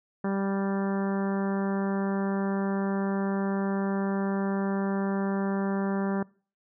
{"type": "harmonic tone with a mistuned harmonic", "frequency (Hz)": 196, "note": "G3", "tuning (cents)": 0, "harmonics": [1, 2, 3, 4, 5, 6, 7, 8, 9], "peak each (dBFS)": [-27, -33, -37, -39, -41, -43, -44, -45, -46], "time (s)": [0.24, 6.23], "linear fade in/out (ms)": 5, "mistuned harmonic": 7, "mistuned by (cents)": 20, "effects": ["noise-tail reverb RT60 0.4 s tail -23 dB re dry"]}